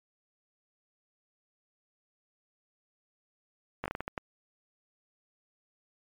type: slowing click train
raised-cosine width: 0.5 ms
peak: -18 dBFS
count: 8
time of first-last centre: 3.84-4.178 s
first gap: 17 ms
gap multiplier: 1.34
effects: MP3 96 kbps